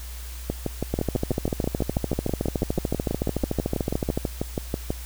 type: two click trains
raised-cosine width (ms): 2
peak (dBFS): -10 / -11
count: 45 / 28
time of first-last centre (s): 0.94-4.175 / 0.5-4.905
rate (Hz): 13.6 / 6.13
effects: added 60 Hz sine -34 dBFS peak until 5.05 s + white hiss -43 dBFS RMS until 5.05 s